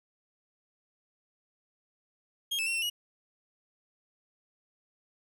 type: tone with pitch steps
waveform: 40% pulse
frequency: 3244 / 2630 / 2725 / 2698 / 2899 Hz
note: G#7 / E7 / F7 / E7 / F#7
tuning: -41 / -5 / -43 / +40 / -36 cents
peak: -28 dBFS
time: 2.51-2.9 s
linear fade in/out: 10 ms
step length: 78 ms
effects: none